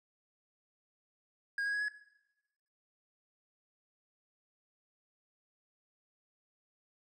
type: tone with pitch steps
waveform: triangle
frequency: 1630 / 1648.9 / 1668.1 / 1687.5 Hz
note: G#6 / G#6 / G#6 / G#6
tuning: -33 / -13 / +7 / +27 cents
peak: -30 dBFS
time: 1.58-1.884 s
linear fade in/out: 2 ms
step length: 76 ms
effects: noise-tail reverb RT60 0.9 s tail -17 dB re dry + resampled to 24000 Hz